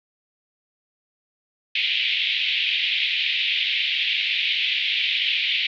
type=band-pass noise; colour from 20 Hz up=white; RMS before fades=-23 dBFS; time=1.75-5.67 s; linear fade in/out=5 ms; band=2200 to 3600 Hz; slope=48 dB/octave; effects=none